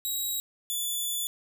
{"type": "tone pair in turn", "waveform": "10% pulse", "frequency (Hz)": [3837, 3470], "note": ["A#7", "A7"], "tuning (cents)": [49, -25], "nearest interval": "major second", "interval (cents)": 174, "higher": "first", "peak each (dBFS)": -21, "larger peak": "neither", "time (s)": [[0.05, 0.4], [0.7, 1.27]], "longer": "second", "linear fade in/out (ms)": 0, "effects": []}